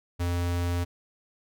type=tone; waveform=square; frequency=87.31 Hz; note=F2; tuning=in tune; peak=-26 dBFS; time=0.19-0.85 s; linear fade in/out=20 ms; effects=none